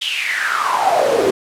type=noise with high-pass filter sweep; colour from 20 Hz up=brown; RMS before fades=-17 dBFS; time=0.01-1.31 s; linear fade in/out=10 ms; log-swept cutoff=3300 to 370 Hz; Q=7.7; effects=low-pass 12000 Hz 12 dB/octave